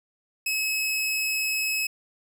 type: tone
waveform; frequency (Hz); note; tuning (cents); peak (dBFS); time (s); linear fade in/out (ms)
sawtooth; 2573; E7; -43; -21; 0.46-1.87; 5
effects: none